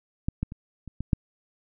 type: clicks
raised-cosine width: 5 ms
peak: -13 / -14 / -25 / -27 / -18 / -8 dBFS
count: 6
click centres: 0.285 / 0.43 / 0.521 / 0.877 / 1.006 / 1.132 s
effects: none